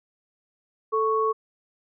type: tone pair together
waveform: sine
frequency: 440 / 1108.7 Hz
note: A4 / C#6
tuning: 0 / 0 cents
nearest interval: octave + major third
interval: 1600 cents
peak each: -23 / -23 dBFS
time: 0.92-1.33 s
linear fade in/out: 20 ms
effects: none